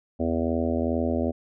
harmonic tone, 82.41 Hz, E2, in tune, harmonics 1 / 3 / 4 / 5 / 6 / 7 / 8 / 9, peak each -30 / -26 / -32 / -32 / -35 / -31 / -34 / -41 dBFS, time 0.19-1.32 s, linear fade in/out 20 ms, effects none

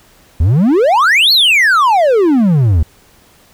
triangle exponential two-way sweep, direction up then down, 72.4 to 4455 to 72.4 Hz, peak -5 dBFS, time 0.4-2.83 s, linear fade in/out 5 ms, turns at 1.32 s, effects pink hiss -47 dBFS RMS until 3.53 s

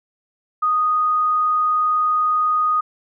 sine tone, 1241 Hz, D#6, 5 cents flat, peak -15 dBFS, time 0.62-2.81 s, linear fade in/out 10 ms, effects none

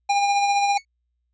square tone with tremolo, 806 Hz, G5, 48 cents sharp, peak -17 dBFS, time 0.09-0.78 s, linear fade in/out 10 ms, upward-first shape sine, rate 15 Hz, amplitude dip 35%
sawtooth tone with exponential decay, 2217 Hz, C#7, in tune, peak -25 dBFS, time 0.77-0.85 s, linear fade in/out 2 ms, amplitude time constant 17 ms
effects added 60 Hz sine -70 dBFS peak until 1.33 s + resampled to 16000 Hz

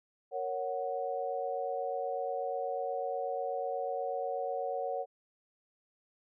sine chord, F# major, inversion first, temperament equal, 466.2 / 554.4 / 740 Hz, A#4 / C#5 / F#5, 0 / 0 / 0 cents, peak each -38 / -36 / -36 dBFS, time 0.31-5.06 s, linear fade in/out 50 ms, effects none

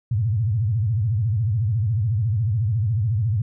sine tone with vibrato, 108.8 Hz, A2, 19 cents flat, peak -18 dBFS, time 0.11-3.42 s, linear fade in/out 5 ms, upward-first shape sine, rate 14 Hz, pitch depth 230 cents each way, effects none

